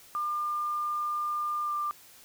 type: tone with pitch glide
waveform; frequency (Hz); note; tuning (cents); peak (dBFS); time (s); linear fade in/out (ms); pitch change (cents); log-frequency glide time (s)
sine; 1200 to 1189.6; D6 to D6; +37 to +22; -28; 0.15-1.91; 0; -15; 1.63-1.73
effects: white hiss -54 dBFS RMS until 2.24 s

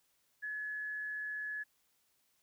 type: tone with amplitude modulation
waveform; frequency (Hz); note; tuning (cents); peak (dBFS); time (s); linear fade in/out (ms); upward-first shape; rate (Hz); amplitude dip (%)
sine; 1703; G#6; +43; -36; 0.42-1.64; 20; sine; 155; 25
effects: white hiss -75 dBFS RMS until 2.42 s

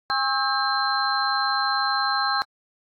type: tone cluster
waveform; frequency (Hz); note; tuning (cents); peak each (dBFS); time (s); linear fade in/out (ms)
sine; 813 / 1084 / 1304 / 1600 / 4126; G#5 / C#6 / E6 / G6 / C8; -37 / -39 / -19 / +35 / -25; -27; 0.1-2.42; 0
effects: AAC 48 kbps

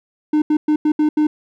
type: tone bursts at uneven times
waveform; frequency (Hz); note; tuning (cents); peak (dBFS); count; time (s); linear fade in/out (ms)
triangle; 303.4; D#4; -44; -10; 6; 0.33-0.42 / 0.5-0.57 / 0.68-0.76 / 0.85-0.92 / 0.99-1.09 / 1.17-1.27; 5
effects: none

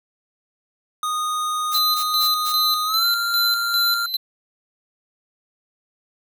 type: tone with pitch glide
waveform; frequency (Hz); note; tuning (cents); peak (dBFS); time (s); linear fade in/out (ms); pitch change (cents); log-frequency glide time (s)
square; 1237 to 1388.5; D#6 to F6; -10 to -10; -22; 1.03-4.06; 2; +200; 2.85-3.06
type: noise bursts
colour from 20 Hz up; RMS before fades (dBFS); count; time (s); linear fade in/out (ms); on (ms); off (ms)
blue; -29; 4; 1.71-2.53; 20; 85; 160
type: tone with tremolo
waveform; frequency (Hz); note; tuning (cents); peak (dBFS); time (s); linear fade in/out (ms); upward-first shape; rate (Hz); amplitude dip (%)
square; 4049; B7; +42; -18; 1.74-4.17; 10; square; 2.5; 65
effects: none

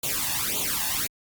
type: noise with flanger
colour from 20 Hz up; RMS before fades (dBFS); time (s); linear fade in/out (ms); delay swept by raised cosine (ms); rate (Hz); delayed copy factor
white; -27; 0.03-1.07; 5; 0.28 to 1.13; 1.8; +0.9
effects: Opus 48 kbps

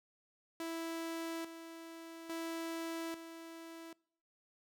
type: tone with tremolo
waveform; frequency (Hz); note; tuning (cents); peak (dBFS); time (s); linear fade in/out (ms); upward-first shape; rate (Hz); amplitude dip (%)
sawtooth; 329.6; E4; 0; -35; 0.6-3.93; 2; square; 0.59; 65
effects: noise-tail reverb RT60 0.6 s tail -25 dB re dry

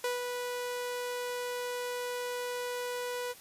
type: tone with ADSR envelope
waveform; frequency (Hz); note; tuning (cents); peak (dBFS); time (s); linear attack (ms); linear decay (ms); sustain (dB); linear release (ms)
sawtooth; 491.4; B4; -9; -25; 0.04-3.34; 3; 150; -5; 30
effects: white hiss -53 dBFS RMS until 3.4 s + resampled to 32000 Hz

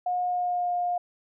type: tone with pitch glide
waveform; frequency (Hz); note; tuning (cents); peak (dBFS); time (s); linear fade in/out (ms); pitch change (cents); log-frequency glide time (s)
sine; 720 to 709.3; F#5 to F5; -47 to +27; -24; 0.06-0.98; 5; -26; 0.23-0.72
effects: none

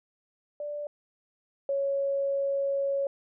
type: tone pair in turn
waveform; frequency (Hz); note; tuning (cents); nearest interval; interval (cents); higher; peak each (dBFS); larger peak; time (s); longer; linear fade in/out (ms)
sine; 587.3 / 554.3; D5 / C#5; 0 / 0; minor second; 100; first; -32 / -25; second; 0.6-0.87 / 1.69-3.07; second; 2
effects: none

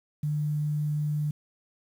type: tone with quantisation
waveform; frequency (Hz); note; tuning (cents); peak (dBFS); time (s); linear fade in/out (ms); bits
sine; 149.5; D3; +31; -25; 0.23-1.31; 5; 9
effects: none

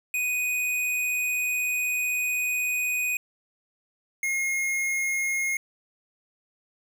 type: tone pair in turn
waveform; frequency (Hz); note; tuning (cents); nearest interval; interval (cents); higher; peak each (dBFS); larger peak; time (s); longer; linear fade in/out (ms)
square; 2489 / 2149; D#7 / C7; 0 / +46; minor third; 254; first; -25; neither; 0.14-3.17 / 4.23-5.57; first; 2
effects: none

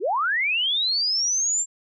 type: linear sweep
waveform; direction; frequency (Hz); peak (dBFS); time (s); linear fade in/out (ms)
sine; up; 305.2 to 7459; -20; 0-1.66; 50
effects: none

